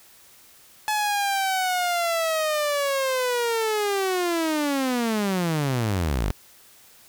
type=linear sweep; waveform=sawtooth; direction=down; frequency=857 to 42.36 Hz; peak=-18 dBFS; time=0.88-6.31 s; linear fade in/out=0 ms; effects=white hiss -52 dBFS RMS until 7.08 s